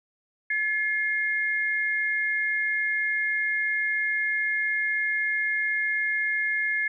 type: tone pair together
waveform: sine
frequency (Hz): 1716.9 / 2133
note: A6 / C7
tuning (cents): -43 / +33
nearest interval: major third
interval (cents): 376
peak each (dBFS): -26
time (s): 0.5-6.88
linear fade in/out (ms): 5
effects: none